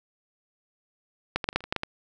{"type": "clicks", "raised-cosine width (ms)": 0.3, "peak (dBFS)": [-8, -13, -8, -27, -6, -30, -23, -10, -11, -13], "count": 10, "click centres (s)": [1.36, 1.442, 1.489, 1.529, 1.56, 1.606, 1.64, 1.725, 1.763, 1.834], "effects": []}